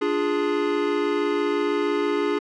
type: chord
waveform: square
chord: D diminished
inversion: none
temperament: equal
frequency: 293.7 / 349.2 / 415.3 Hz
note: D4 / F4 / Ab4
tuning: 0 / 0 / 0 cents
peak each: -27 / -28 / -24 dBFS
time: 0.01-2.39 s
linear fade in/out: 10 ms
effects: low-pass 3000 Hz 12 dB/octave